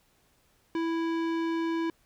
sine tone with tanh clipping, 330 Hz, E4, 2 cents sharp, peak -29 dBFS, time 0.75-1.9 s, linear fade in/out 2 ms, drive 18 dB, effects pink hiss -67 dBFS RMS until 2.05 s

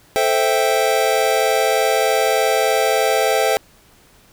square chord, A minor seventh, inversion none, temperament equal, 440 / 523.3 / 659.3 / 784 Hz, A4 / C5 / E5 / G5, 0 / 0 / 0 / 0 cents, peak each -21 dBFS, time 0.16-3.57 s, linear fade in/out 0 ms, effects pink hiss -51 dBFS RMS until 4.32 s

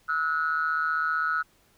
triangle ring-modulated tone, 77.78 Hz, D#2, in tune, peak -18 dBFS, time 0.08-1.43 s, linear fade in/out 20 ms, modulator 1380 Hz, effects tanh soft clip ceiling -16 dBFS + pink hiss -63 dBFS RMS until 1.77 s

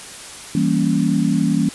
sine chord, E diminished seventh, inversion none, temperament equal, 164.81 / 196 / 233.1 / 277.2 Hz, E3 / G3 / Bb3 / Db4, 0 / 0 / 0 / 0 cents, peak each -20 dBFS, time 0.55-1.69 s, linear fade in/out 2 ms, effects white hiss -35 dBFS RMS until 1.74 s + resampled to 24000 Hz

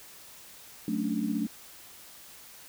sine chord, D major seventh, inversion first, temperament equal, 185 / 220 / 277.2 / 293.7 Hz, F#3 / A3 / C#4 / D4, 0 / 0 / 0 / 0 cents, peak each -35 / -30 / -35 / -33 dBFS, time 0.88-1.47 s, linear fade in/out 2 ms, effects white hiss -50 dBFS RMS until 2.68 s

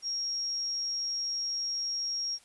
sine tone, 5588 Hz, F8, in tune, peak -30 dBFS, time 0.02-2.39 s, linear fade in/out 50 ms, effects white hiss -60 dBFS RMS until 2.44 s + resampled to 24000 Hz

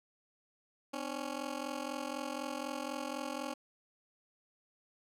15% pulse ring-modulated tone, 277.2 Hz, C#4, in tune, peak -28 dBFS, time 0.93-3.54 s, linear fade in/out 10 ms, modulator 22 Hz, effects low-pass 11000 Hz 12 dB/octave + 11-bit

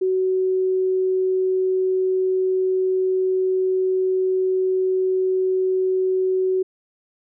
sine tone, 374.3 Hz, F#4, 20 cents sharp, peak -17 dBFS, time 0.01-6.63 s, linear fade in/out 10 ms, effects none

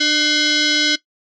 sine tone with frequency modulation, 605 Hz, D#5, 49 cents flat, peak -13 dBFS, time 0-0.96 s, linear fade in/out 10 ms, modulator 904 Hz, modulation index 5.2, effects noise-tail reverb RT60 0.1 s tail -17 dB re dry

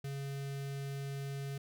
square tone with notch filter, 138.59 Hz, C#3, in tune, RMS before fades -40 dBFS, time 0.04-1.58 s, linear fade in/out 5 ms, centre 1000 Hz, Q 1.6, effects none

